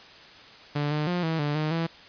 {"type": "tone with pitch steps", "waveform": "sawtooth", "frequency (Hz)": [146.3, 150.8, 177.3, 161.9, 146.8, 153.9, 165.4], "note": ["D3", "D3", "F3", "E3", "D3", "D#3", "E3"], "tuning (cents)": [-6, 46, 26, -31, 0, -19, 6], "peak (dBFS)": -21, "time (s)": [0.75, 1.87], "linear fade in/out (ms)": 10, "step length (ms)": 160, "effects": ["white hiss -48 dBFS RMS until 2.08 s", "resampled to 11025 Hz"]}